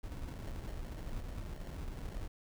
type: noise with sample-and-hold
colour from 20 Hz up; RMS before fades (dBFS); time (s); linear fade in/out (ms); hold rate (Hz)
brown; -42; 0.03-2.28; 10; 1225
effects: none